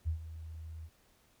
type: tone with ADSR envelope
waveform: sine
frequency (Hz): 80.3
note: E2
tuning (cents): -45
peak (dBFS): -28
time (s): 0.05-0.9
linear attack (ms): 30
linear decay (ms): 100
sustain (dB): -14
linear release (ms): 58
effects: pink hiss -68 dBFS RMS until 1.4 s